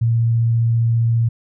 sine tone with vibrato, 115.7 Hz, A#2, 13 cents flat, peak -13 dBFS, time 0.01-1.29 s, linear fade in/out 10 ms, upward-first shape triangle, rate 15 Hz, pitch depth 9 cents each way, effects none

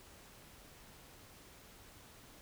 silence, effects pink hiss -58 dBFS RMS until 2.41 s

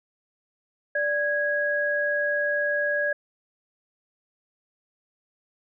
sine tone pair together, 585.9 / 1654 Hz, D5 / G#6, -4 / -8 cents, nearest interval octave + tritone, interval 1796 cents, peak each -26 / -24 dBFS, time 0.95-3.13 s, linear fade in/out 5 ms, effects none

